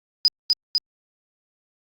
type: tone with echo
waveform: sine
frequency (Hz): 4978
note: D#8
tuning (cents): 0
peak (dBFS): -12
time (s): 0.25-0.28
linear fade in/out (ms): 0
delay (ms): 250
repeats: 2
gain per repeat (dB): -2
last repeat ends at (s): 0.78
effects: Opus 48 kbps

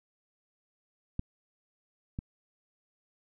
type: clicks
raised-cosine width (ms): 5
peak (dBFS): -19 / -22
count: 2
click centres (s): 1.194 / 2.189
effects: none

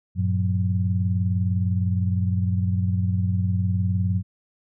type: tone cluster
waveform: sine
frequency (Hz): 95.2 / 114.9 / 181.4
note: F#2 / A#2 / F#3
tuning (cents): +50 / -25 / -34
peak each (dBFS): -21 / -28 / -26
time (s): 0.15-4.23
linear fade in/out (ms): 50
effects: none

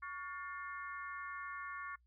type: harmonic tone with a mistuned harmonic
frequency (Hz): 355.9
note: F4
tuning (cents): +33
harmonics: 3 / 4 / 5 / 6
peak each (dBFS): -45 / -48 / -49 / -53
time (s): 0.02-1.96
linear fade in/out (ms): 10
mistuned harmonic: 3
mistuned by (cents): +86
effects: noise-tail reverb RT60 0.1 s tail -26 dB re dry + added 60 Hz sine -68 dBFS peak until 2.06 s

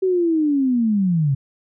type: linear sweep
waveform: sine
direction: down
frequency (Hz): 382.8 to 131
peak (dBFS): -15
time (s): 0.02-1.35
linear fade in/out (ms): 10
effects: none

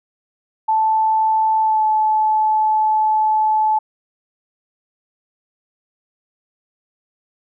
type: tone with pitch glide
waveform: sine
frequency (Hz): 877 to 864.9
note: A5 to A5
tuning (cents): -6 to -30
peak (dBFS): -13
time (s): 0.68-3.79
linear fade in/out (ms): 10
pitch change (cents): -24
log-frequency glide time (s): 1.61-1.84
effects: none

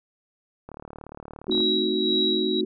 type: click train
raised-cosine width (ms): 1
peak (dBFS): -25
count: 35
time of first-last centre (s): 0.69-1.604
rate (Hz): 37.2
type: chord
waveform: sine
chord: A diminished seventh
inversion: none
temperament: equal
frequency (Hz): 220 / 261.6 / 311.1 / 370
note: A3 / C4 / Eb4 / Gb4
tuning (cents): 0 / 0 / 0 / 0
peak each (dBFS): -29 / -31 / -28 / -25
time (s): 1.48-2.65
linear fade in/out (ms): 5
type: tone with tremolo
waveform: sine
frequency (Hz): 3867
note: B7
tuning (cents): -37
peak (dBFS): -21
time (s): 1.51-2.61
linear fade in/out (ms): 5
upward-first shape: sine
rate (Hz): 1.8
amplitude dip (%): 60
effects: none

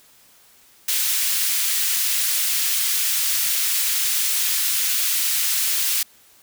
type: high-pass noise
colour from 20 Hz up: white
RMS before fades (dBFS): -21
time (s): 0.88-6.03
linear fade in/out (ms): 5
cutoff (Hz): 2100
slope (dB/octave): 12
effects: white hiss -53 dBFS RMS until 6.42 s

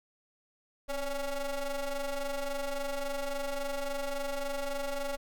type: ring-modulated tone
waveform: 40% pulse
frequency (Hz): 277.2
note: C#4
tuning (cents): 0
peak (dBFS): -28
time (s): 0.88-5.17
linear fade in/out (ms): 20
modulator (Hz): 289
effects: none

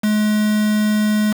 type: tone with quantisation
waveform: triangle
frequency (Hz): 212.2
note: G#3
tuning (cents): +38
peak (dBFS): -12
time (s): 0.03-1.33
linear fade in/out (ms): 10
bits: 4
effects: none

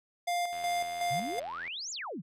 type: tone with tremolo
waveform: square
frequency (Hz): 701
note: F5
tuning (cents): +6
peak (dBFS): -29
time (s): 0.27-1.4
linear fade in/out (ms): 10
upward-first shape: square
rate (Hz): 2.7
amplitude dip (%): 50
type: click train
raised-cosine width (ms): 0.3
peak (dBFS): -32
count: 98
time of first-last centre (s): 0.53-1.678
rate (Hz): 84.5
type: exponential two-way sweep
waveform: sine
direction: up then down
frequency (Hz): 116.6 to 7459 to 139.5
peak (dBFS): -36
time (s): 1.1-2.22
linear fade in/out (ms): 20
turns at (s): 1.91
effects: low-pass 12000 Hz 12 dB/octave

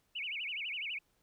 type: tone with vibrato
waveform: sine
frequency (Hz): 2553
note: D#7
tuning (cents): +44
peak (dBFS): -36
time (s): 0.15-0.99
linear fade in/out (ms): 10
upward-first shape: sine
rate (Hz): 12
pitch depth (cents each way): 280
effects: pink hiss -75 dBFS RMS until 1.22 s

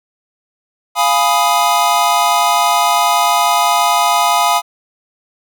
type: chord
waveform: square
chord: F half-diminished seventh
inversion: none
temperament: equal with one note detuned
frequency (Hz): 698.5 / 830.6 / 987.8 / 1248.1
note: F5 / Ab5 / Cb6 / Eb6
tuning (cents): 0 / 0 / 0 / +5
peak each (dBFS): -17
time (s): 0.95-4.62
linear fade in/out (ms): 50
effects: none

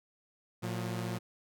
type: tone pair together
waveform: sawtooth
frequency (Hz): 114.6 / 179.32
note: A#2 / F3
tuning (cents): -29 / +46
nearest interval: minor sixth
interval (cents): 775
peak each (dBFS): -32 / -34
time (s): 0.62-1.19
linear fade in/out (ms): 20
effects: none

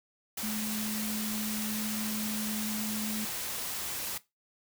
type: tone in noise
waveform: sine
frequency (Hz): 214.6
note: A3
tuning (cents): -43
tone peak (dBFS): -33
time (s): 0.43-3.25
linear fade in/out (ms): 5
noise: white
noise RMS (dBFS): -36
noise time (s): 0.37-4.18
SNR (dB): 0
effects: noise-tail reverb RT60 0.2 s tail -17 dB re dry

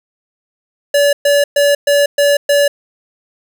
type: tone bursts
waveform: square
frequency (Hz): 573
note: D5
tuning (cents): -43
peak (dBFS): -9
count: 6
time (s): 0.94-2.68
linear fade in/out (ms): 5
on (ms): 190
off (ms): 120
effects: none

